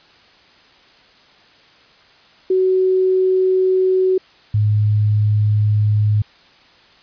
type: tone pair in turn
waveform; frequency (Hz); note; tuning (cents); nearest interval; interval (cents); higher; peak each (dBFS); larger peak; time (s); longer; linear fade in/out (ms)
sine; 374 / 105.34; F#4 / G#2; +19 / +25; octave + minor seventh; 2194; first; -12; neither; 2.5-4.18 / 4.54-6.22; neither; 5
effects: white hiss -49 dBFS RMS until 7.02 s + resampled to 11025 Hz